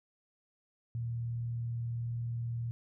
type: tone with frequency modulation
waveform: sine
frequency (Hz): 117.3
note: A#2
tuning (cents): +11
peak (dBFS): -33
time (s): 0.95-2.71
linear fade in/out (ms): 0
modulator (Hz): 39.8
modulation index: 0.21
effects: none